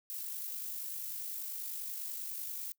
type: noise with amplitude modulation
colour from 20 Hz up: violet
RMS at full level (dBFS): -39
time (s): 0.1-2.72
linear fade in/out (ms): 0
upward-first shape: sine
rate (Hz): 50.2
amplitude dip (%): 35
effects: noise-tail reverb RT60 0.1 s tail -23 dB re dry